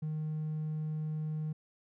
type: tone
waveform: triangle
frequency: 154.7 Hz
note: D#3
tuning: 10 cents flat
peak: -30 dBFS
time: 0.02-1.53 s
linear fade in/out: 10 ms
effects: tanh soft clip ceiling -28 dBFS